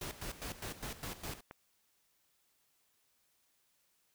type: noise with tremolo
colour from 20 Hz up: pink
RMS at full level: -42 dBFS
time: 0.01-1.41 s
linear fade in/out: 5 ms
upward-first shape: square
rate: 4.9 Hz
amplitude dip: 75%
type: click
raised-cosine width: 0.5 ms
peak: -32 dBFS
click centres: 1.511 s
effects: white hiss -75 dBFS RMS until 4.14 s